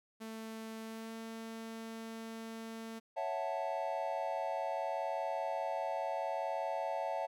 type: tone with pitch glide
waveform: sawtooth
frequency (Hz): 222.3 to 225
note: A3 to A3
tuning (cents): +18 to +39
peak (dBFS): -39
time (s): 0.2-3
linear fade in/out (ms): 20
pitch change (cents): +21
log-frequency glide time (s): 0.82-1.14
type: chord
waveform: triangle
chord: F# minor seventh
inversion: second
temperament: equal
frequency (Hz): 554.4 / 659.3 / 740 / 880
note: C#5 / E5 / F#5 / A5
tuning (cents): 0 / 0 / 0 / 0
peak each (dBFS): -39 / -37 / -39 / -38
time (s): 3.16-7.27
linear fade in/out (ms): 20
effects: none